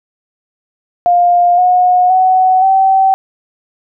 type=tone with pitch steps; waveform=sine; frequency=704 / 725 / 746.7 / 769 Hz; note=F5 / F#5 / F#5 / G5; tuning=+14 / -35 / +16 / -33 cents; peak=-6 dBFS; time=1.06-3.14 s; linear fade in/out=0 ms; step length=520 ms; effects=none